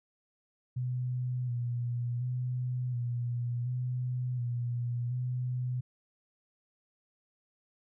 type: tone with vibrato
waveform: sine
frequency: 122.9 Hz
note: B2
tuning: 8 cents flat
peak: -30 dBFS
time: 0.76-5.81 s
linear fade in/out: 10 ms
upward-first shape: square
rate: 0.69 Hz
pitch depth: 33 cents each way
effects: none